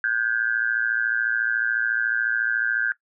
sine tone with amplitude modulation, 1568 Hz, G6, in tune, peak -16 dBFS, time 0.04-2.92 s, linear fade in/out 2 ms, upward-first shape sine, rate 114 Hz, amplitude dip 100%, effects noise-tail reverb RT60 0.1 s tail -18 dB re dry

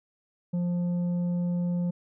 triangle tone with tanh clipping, 175.6 Hz, F3, 10 cents sharp, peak -26 dBFS, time 0.53-1.91 s, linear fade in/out 10 ms, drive 10 dB, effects none

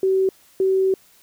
sine tone pair in turn, 381.3 / 381.3 Hz, G4 / G4, -48 / -48 cents, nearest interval unison, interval 0 cents, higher neither, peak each -15 dBFS, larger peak neither, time 0.03-0.29 / 0.6-0.94 s, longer second, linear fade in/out 2 ms, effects white hiss -54 dBFS RMS until 1.22 s

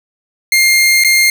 sawtooth tone with dropouts, 2117 Hz, C7, 20 cents sharp, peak -4 dBFS, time 0.52-1.3 s, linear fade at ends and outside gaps 2 ms, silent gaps 1.038-1.046 s, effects none

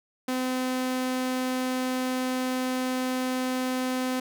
sawtooth tone, 255.9 Hz, C4, 38 cents flat, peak -22 dBFS, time 0.28-4.2 s, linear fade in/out 5 ms, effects none

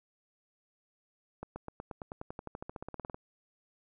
accelerating click train, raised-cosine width 1 ms, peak -26 dBFS, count 22, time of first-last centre 1.43-3.145 s, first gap 130 ms, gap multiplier 0.95, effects none

